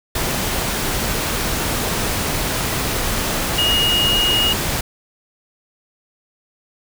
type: tone in noise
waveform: sine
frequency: 2869 Hz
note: F7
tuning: 46 cents sharp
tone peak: -15 dBFS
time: 3.58-4.53 s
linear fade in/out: 5 ms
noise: pink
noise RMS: -21 dBFS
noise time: 0.15-4.81 s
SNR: +3 dB
effects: none